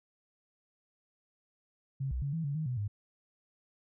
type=tone with pitch steps; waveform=sine; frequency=135.3 / 62.9 / 140.6 / 163.3 / 141.8 / 156.8 / 125.2 / 102.8 Hz; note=C#3 / B1 / C#3 / E3 / C#3 / D#3 / B2 / G#2; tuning=-42 / +32 / +25 / -16 / +40 / +14 / +24 / -17 cents; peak=-31 dBFS; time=2-2.88 s; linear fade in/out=10 ms; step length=110 ms; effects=none